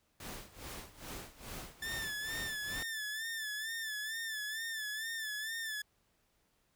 pink noise with tremolo, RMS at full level -44 dBFS, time 0.2-2.83 s, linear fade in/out 2 ms, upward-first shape sine, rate 2.4 Hz, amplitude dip 85%
sawtooth tone with vibrato, 1760 Hz, A6, in tune, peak -34 dBFS, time 1.82-5.82 s, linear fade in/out 5 ms, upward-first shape sine, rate 2.2 Hz, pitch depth 67 cents each way
effects pink hiss -75 dBFS RMS until 6.75 s

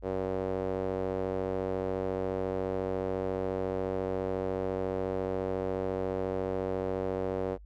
sawtooth tone with band-pass filter, 94.2 Hz, F#2, 32 cents sharp, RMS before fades -32 dBFS, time 0.02-7.58 s, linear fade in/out 50 ms, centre 490 Hz, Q 2.5, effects noise-tail reverb RT60 0.1 s tail -25 dB re dry + added 50 Hz sine -47 dBFS peak until 7.65 s

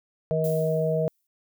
harmonic tone, 158.8 Hz, D#3, 36 cents sharp, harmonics 1 / 3 / 4, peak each -26 / -26 / -26 dBFS, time 0.31-1.08 s, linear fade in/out 0 ms
violet noise with exponential decay, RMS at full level -37 dBFS, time 0.44-1.27 s, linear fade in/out 2 ms, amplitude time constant 180 ms
effects none

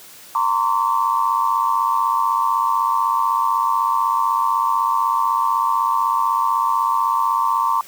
sine tone cluster, 918 / 1046 / 1142 Hz, A#5 / C6 / D6, -27 / -1 / -49 cents, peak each -20 dBFS, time 0.35-7.81 s, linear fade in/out 2 ms, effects white hiss -42 dBFS RMS until 7.87 s + high-pass 100 Hz 12 dB/octave

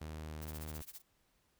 sawtooth tone with pitch glide, 77.78 to 77.06 Hz, D#2 to D#2, 0 to -16 cents, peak -39 dBFS, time 0.01-0.82 s, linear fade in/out 5 ms, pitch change -16 cents, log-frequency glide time 0.27-0.33 s
blue noise with tremolo, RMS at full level -48 dBFS, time 0.41-1.02 s, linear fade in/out 20 ms, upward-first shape sine, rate 15 Hz, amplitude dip 95%
effects pink hiss -75 dBFS RMS until 1.59 s

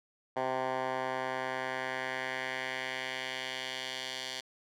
10% pulse tone with band-pass filter sweep, 130 Hz, C3, 11 cents flat, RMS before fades -36 dBFS, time 0.36-4.41 s, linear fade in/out 10 ms, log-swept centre 880 to 4000 Hz, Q 1.5, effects none

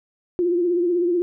sine tone with vibrato, 349.8 Hz, F4, 3 cents sharp, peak -17 dBFS, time 0.39-1.22 s, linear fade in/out 0 ms, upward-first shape triangle, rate 16 Hz, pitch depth 72 cents each way, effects none

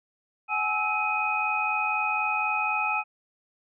sine tone cluster, 762 / 846 / 1303 / 2505 Hz, G5 / G#5 / E6 / D#7, -49 / +32 / -20 / +11 cents, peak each -34 / -29 / -30 / -27 dBFS, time 0.48-3.04 s, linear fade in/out 50 ms, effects none

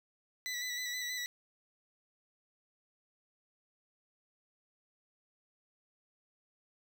20% pulse tone with vibrato, 1975.5 Hz, B6, in tune, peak -31 dBFS, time 0.46-1.26 s, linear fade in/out 0 ms, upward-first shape square, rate 6.3 Hz, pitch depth 23 cents each way, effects none

